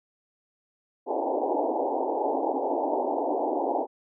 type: band-pass noise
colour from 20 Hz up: white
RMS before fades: -27 dBFS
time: 1.06-3.87 s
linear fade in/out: 50 ms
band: 260 to 910 Hz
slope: 96 dB/octave
effects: none